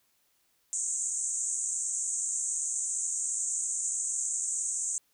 pink band-pass noise, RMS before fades -32 dBFS, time 0.73-4.98 s, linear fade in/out 0 ms, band 6500 to 8600 Hz, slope 96 dB/octave, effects white hiss -71 dBFS RMS until 5.13 s

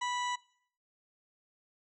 harmonic tone, 984 Hz, B5, 7 cents flat, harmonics 1 / 2 / 3 / 4 / 6 / 7 / 8, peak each -33 / -39 / -43 / -45 / -49 / -50 / -51 dBFS, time 0.01-0.36 s, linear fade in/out 10 ms, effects noise-tail reverb RT60 0.6 s tail -21 dB re dry

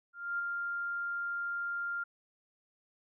sine tone with ADSR envelope, 1396.9 Hz, F6, in tune, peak -30 dBFS, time 0.13-2.04 s, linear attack 260 ms, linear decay 12 ms, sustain -3 dB, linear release 10 ms, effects none

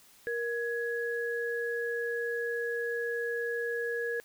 sine tone pair together, 470.4 / 1673 Hz, A#4 / G#6, +16 / +12 cents, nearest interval octave + minor seventh, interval 2196 cents, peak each -32 / -34 dBFS, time 0.27-4.2 s, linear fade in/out 0 ms, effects white hiss -59 dBFS RMS until 4.24 s

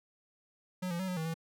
square tone with pitch steps, 183.1 / 171.5 / 188.6 / 182 / 160.3 / 163.6 Hz, F#3 / F3 / F#3 / F#3 / E3 / E3, -18 / -31 / +33 / -28 / -48 / -13 cents, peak -34 dBFS, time 0.82-1.342 s, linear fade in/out 10 ms, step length 87 ms, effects none

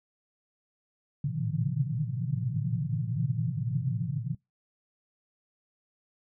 pink band-pass noise, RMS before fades -30 dBFS, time 1.24-4.35 s, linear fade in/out 5 ms, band 110 to 170 Hz, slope 96 dB/octave, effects noise-tail reverb RT60 0.2 s tail -24 dB re dry

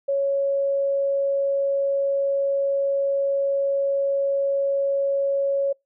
sine tone, 554.4 Hz, C#5, in tune, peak -19 dBFS, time 0.08-5.73 s, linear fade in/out 10 ms, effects noise-tail reverb RT60 0.2 s tail -26 dB re dry

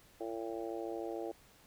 harmonic tone, 113.3 Hz, A#2, 49 cents flat, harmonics 3 / 4 / 5 / 6 / 7, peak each -41 / -43 / -45 / -47 / -48 dBFS, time 0.2-1.32 s, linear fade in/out 10 ms, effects pink hiss -63 dBFS RMS until 1.66 s

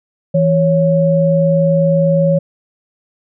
sine tone pair together, 164.82 / 554.4 Hz, E3 / C#5, 0 / 0 cents, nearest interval octave + major sixth, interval 2100 cents, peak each -12 dBFS, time 0.34-2.39 s, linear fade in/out 10 ms, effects none

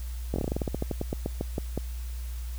slowing click train, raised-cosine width 2 ms, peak -15 dBFS, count 19, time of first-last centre 0.34-1.776 s, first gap 21 ms, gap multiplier 1.14, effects added 60 Hz sine -32 dBFS peak until 2.58 s + white hiss -50 dBFS RMS until 2.58 s

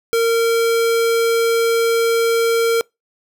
square tone, 460 Hz, A#4, 23 cents flat, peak -14 dBFS, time 0.13-2.81 s, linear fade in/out 0 ms, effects noise-tail reverb RT60 0.2 s tail -26 dB re dry

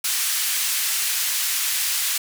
white band-pass noise, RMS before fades -23 dBFS, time 0.04-2.18 s, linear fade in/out 5 ms, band 1700 to 15000 Hz, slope 12 dB/octave, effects none

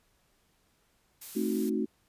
blue noise, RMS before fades -43 dBFS, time 1.21-1.7 s, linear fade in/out 10 ms
sine chord, A diminished seventh, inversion none, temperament equal with one note detuned, 220 / 264.8 / 311.1 / 370 Hz, A3 / C4 / Eb4 / Gb4, 0 / +21 / 0 / 0 cents, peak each -31 / -34 / -33 / -33 dBFS, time 1.35-1.86 s, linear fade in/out 20 ms
effects pink hiss -70 dBFS RMS until 2.08 s + resampled to 32000 Hz

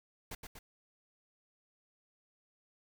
pink noise with echo, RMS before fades -43 dBFS, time 0.31-0.35 s, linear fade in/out 5 ms, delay 120 ms, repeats 2, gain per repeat -4 dB, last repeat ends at 0.59 s, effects none

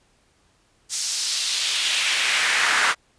brown noise with high-pass filter sweep, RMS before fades -22 dBFS, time 0.89-2.95 s, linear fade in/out 50 ms, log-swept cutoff 6200 to 1400 Hz, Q 1.7, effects pink hiss -62 dBFS RMS until 3.18 s + resampled to 22050 Hz

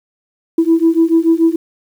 sine beating tone pair, 325.7 / 332.6 Hz, E4 / E4, -21 / +16 cents, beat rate 6.9 Hz, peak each -11 dBFS, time 0.58-1.56 s, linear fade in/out 5 ms, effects tanh soft clip ceiling -2 dBFS + 7-bit

